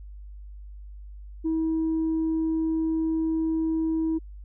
sine tone, 321.4 Hz, E4, 44 cents flat, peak -21 dBFS, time 1.44-4.19 s, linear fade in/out 20 ms, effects tanh soft clip ceiling -20 dBFS + added 50 Hz sine -39 dBFS peak until 4.44 s

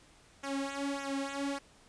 sawtooth tone with flanger, 277.2 Hz, C#4, in tune, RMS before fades -36 dBFS, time 0.43-1.59 s, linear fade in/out 10 ms, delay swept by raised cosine 0.22 to 3.42 ms, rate 1.7 Hz, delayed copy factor -1, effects pink hiss -61 dBFS RMS until 1.88 s + resampled to 22050 Hz

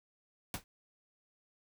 pink noise with exponential decay, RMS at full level -33 dBFS, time 0.54-0.64 s, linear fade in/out 1 ms, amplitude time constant 21 ms, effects none

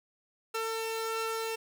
sawtooth tone pair together, 448.9 / 1345.2 Hz, A4 / E6, +35 / +35 cents, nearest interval octave + perfect fifth, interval 1900 cents, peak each -29 / -34 dBFS, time 0.54-1.56 s, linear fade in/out 10 ms, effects none

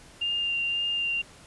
sine tone with vibrato, 2794 Hz, F7, in tune, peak -25 dBFS, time 0.21-1.22 s, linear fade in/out 10 ms, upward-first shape sine, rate 1.9 Hz, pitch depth 13 cents each way, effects pink hiss -51 dBFS RMS until 1.46 s + resampled to 24000 Hz

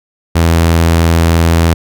sawtooth tone, 83.1 Hz, E2, 15 cents sharp, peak -3 dBFS, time 0.35-1.74 s, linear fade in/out 10 ms, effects none

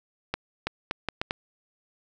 accelerating click train, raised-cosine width 0.3 ms, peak -11 dBFS, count 6, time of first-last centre 0.34-1.309 s, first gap 330 ms, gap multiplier 0.73, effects none

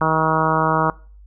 harmonic tone, 158.8 Hz, D#3, 36 cents sharp, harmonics 1 / 2 / 3 / 4 / 5 / 6 / 7 / 8 / 9, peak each -23 / -26 / -26 / -25 / -25 / -21 / -22 / -23 / -26 dBFS, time 0.01-0.9 s, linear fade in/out 2 ms, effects noise-tail reverb RT60 0.4 s tail -22 dB re dry + added 50 Hz sine -41 dBFS peak until 1.26 s

